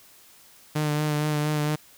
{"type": "tone with vibrato", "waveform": "sawtooth", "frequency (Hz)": 150.5, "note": "D3", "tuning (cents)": 43, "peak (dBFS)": -19, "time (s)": [0.75, 1.76], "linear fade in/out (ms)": 10, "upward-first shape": "sine", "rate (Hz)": 4.3, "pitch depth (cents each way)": 23, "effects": ["white hiss -53 dBFS RMS until 1.97 s"]}